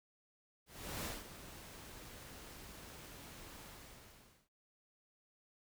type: noise with ADSR envelope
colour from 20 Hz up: pink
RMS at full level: -41 dBFS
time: 0.66-4.49 s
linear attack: 380 ms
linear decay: 190 ms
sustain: -12 dB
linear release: 850 ms
effects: none